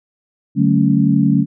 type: chord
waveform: sine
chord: D major seventh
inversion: none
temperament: equal with one note detuned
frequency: 146.83 / 189.21 / 220 / 277.2 Hz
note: D3 / F#3 / A3 / C#4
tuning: 0 / +39 / 0 / 0 cents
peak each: -16 dBFS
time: 0.55-1.46 s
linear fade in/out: 50 ms
effects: none